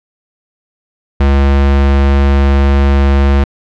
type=tone; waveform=square; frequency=69.3 Hz; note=C#2; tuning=in tune; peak=-7 dBFS; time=1.2-3.44 s; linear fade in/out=5 ms; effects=low-pass 3000 Hz 12 dB/octave